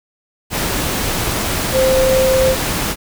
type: tone in noise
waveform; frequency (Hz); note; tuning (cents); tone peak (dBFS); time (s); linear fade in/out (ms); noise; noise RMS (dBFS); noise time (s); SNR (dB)
sine; 523.3; C5; 0; -11; 1.72-2.56; 50; pink; -19; 0.5-2.96; +5
effects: none